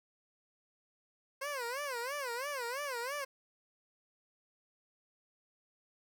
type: tone with vibrato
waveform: 15% pulse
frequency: 523.3 Hz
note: C5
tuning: in tune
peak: -30 dBFS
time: 1.41-3.25 s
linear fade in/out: 10 ms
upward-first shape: sine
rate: 3 Hz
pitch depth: 200 cents each way
effects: none